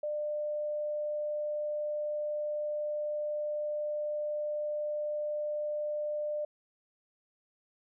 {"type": "tone", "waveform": "sine", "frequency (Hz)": 598, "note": "D5", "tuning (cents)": 31, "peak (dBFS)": -31, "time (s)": [0.03, 6.45], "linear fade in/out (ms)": 5, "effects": []}